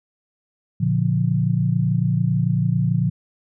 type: chord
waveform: sine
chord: Bb major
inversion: none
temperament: equal with one note detuned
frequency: 116.54 / 143.48 / 174.61 Hz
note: Bb2 / D3 / F3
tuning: 0 / -40 / 0 cents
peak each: -21 dBFS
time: 0.8-3.1 s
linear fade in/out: 10 ms
effects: none